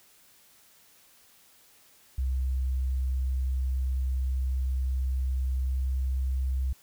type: tone with pitch glide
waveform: sine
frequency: 64.9 to 65.31 Hz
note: C2 to C2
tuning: -13 to -3 cents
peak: -25 dBFS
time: 2.18-6.73 s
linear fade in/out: 5 ms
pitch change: +10 cents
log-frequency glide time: 5.56-5.77 s
effects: white hiss -59 dBFS RMS until 6.82 s